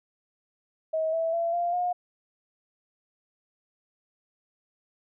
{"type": "tone with pitch steps", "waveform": "sine", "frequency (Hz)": [637, 655.7, 674.9, 694.7, 715], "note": ["D#5", "E5", "E5", "F5", "F5"], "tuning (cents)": [41, -9, 41, -9, 41], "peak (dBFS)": -24, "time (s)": [0.93, 1.93], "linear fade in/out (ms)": 10, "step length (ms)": 200, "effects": []}